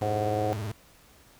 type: tone with vibrato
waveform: 40% pulse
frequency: 105.3 Hz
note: G#2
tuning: 24 cents sharp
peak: -30 dBFS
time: 0.01-0.72 s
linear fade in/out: 5 ms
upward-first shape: sine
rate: 19 Hz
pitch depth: 140 cents each way
type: harmonic tone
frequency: 105.8 Hz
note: G#2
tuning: 33 cents sharp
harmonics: 3 / 4 / 5 / 6 / 7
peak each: -35 / -35 / -30 / -36 / -30 dBFS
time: 0.02-0.53 s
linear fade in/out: 0 ms
effects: pink hiss -57 dBFS RMS until 1.39 s